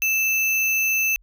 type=tone with sample-and-hold; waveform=sine; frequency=2637 Hz; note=E7; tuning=in tune; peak=-18 dBFS; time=0.02-1.16 s; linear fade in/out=0 ms; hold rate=8820 Hz; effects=added 43 Hz sine -52 dBFS peak until 1.22 s